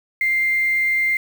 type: tone with quantisation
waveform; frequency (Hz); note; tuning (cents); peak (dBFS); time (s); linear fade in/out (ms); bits
sine; 2097; C7; +3; -16; 0.21-1.17; 2; 6
effects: none